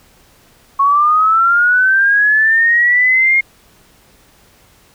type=linear sweep; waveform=sine; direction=up; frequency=1097 to 2147 Hz; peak=-8 dBFS; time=0.79-3.41 s; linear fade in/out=10 ms; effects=pink hiss -49 dBFS RMS until 4.94 s